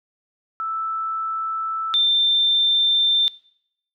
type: tone pair in turn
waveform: sine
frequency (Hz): 1318.5 / 3575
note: E6 / A7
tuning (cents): 0 / +27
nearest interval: octave + perfect fourth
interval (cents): 1727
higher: second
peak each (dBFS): -23 / -15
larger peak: second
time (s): 0.6-1.94 / 1.94-3.28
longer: neither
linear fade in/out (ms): 0
effects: noise-tail reverb RT60 0.7 s tail -20 dB re dry